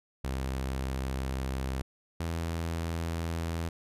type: tone pair in turn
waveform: sawtooth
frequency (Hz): 65.9 / 83.03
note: C2 / E2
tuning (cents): +13 / +13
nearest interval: major third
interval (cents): 400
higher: second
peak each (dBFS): -27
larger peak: neither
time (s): 0.24-1.82 / 2.2-3.69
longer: first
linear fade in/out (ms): 5
effects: resampled to 32000 Hz